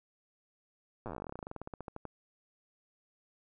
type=slowing click train; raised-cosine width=1 ms; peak=-27 dBFS; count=30; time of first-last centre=1.06-2.053 s; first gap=8 ms; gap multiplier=1.09; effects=none

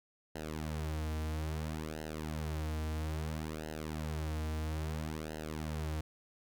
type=tone with flanger; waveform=sawtooth; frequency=77.78 Hz; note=D#2; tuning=in tune; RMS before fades=-38 dBFS; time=0.35-6.01 s; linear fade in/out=5 ms; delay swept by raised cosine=0.85 to 5.55 ms; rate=0.6 Hz; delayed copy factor=-0.95; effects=none

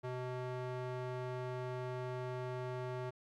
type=tone with band-pass filter; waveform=square; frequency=126.3 Hz; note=B2; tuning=39 cents sharp; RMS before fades=-41 dBFS; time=0.03-3.11 s; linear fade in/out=20 ms; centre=610 Hz; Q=0.65; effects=none

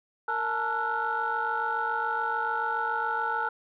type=tone cluster; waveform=sine; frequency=461.8 / 864 / 911 / 1351 / 1463 Hz; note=A#4 / A5 / A#5 / E6 / F#6; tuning=-16 / -32 / -40 / +42 / -20 cents; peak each=-37 / -30 / -34 / -31 / -31 dBFS; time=0.28-3.49 s; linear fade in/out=5 ms; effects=tanh soft clip ceiling -18 dBFS

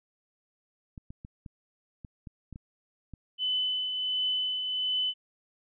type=clicks; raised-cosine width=5 ms; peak=-30 dBFS; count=9; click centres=0.978 / 1.105 / 1.249 / 1.462 / 2.048 / 2.272 / 2.527 / 2.559 / 3.137 s
type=tone with tremolo; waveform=sine; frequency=3015 Hz; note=F#7; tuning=32 cents sharp; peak=-25 dBFS; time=3.38-5.14 s; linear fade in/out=50 ms; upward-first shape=triangle; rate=1.4 Hz; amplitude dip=45%
effects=none

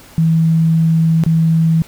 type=tone with dropouts; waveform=sine; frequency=162.5 Hz; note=E3; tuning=24 cents flat; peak=-9 dBFS; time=0.18-1.82 s; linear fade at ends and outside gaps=0 ms; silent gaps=1.237-1.263 s; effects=pink hiss -41 dBFS RMS until 1.87 s

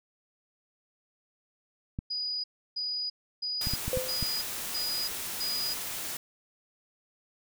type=clicks; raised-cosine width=5 ms; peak=-20 dBFS; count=6; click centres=1.989 / 3.671 / 3.736 / 3.88 / 3.973 / 4.227 s
type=tone bursts; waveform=sine; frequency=4931 Hz; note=D#8; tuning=16 cents flat; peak=-30 dBFS; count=6; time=2.1-5.74 s; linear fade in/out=10 ms; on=340 ms; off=320 ms
type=noise; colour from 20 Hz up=white; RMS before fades=-36 dBFS; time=3.61-6.17 s; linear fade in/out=2 ms
type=tone with exponential decay; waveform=sine; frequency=513 Hz; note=C5; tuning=34 cents flat; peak=-24 dBFS; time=3.93-4.3 s; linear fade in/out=1 ms; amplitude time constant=80 ms
effects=none

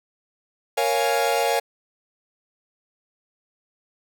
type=chord; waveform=45% pulse; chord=Bb minor seventh; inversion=none; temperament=equal; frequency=466.2 / 554.4 / 698.5 / 830.6 Hz; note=Bb4 / Db5 / F5 / Ab5; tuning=0 / 0 / 0 / 0 cents; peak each=-25 dBFS; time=0.77-1.6 s; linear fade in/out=10 ms; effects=none

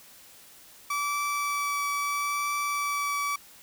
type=tone with vibrato; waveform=30% pulse; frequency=1153 Hz; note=D6; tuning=32 cents flat; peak=-24 dBFS; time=0.9-3.36 s; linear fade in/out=5 ms; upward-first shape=triangle; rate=0.76 Hz; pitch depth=11 cents each way; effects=white hiss -52 dBFS RMS until 3.62 s

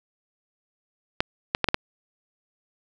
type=clicks; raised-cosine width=0.3 ms; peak=-4 dBFS; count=5; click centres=1.205 / 1.549 / 1.643 / 1.687 / 1.744 s; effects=none

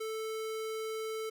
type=tone; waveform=square; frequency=440 Hz; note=A4; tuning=in tune; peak=-36 dBFS; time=0-1.3 s; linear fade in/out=10 ms; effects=none

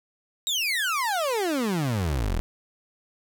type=exponential sweep; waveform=30% pulse; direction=down; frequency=3861 to 37.04 Hz; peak=-21 dBFS; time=0.47-2.4 s; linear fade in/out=0 ms; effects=none

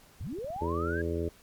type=linear sweep; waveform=sine; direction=up; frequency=42.33 to 1661.2 Hz; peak=-34 dBFS; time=0.2-1.02 s; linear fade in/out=10 ms
type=click train; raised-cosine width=5 ms; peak=-34 dBFS; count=7; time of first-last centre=0.21-0.563 s; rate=17 Hz
type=harmonic tone; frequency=83.9 Hz; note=E2; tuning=31 cents sharp; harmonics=1 / 2 / 3 / 4 / 5 / 6 / 7; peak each=-33 / -40 / -39 / -35 / -34 / -43 / -41 dBFS; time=0.61-1.29 s; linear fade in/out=5 ms
effects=pink hiss -58 dBFS RMS until 1.42 s + MP3 96 kbps

